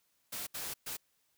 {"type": "noise bursts at uneven times", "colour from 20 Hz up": "white", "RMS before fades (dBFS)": -40, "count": 3, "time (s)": [[0.32, 0.47], [0.54, 0.74], [0.86, 0.97]], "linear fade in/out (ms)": 10, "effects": ["white hiss -75 dBFS RMS until 1.37 s"]}